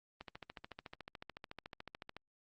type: click train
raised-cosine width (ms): 0.3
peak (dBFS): -30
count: 28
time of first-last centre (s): 0.21-2.167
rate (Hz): 13.8
effects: Opus 32 kbps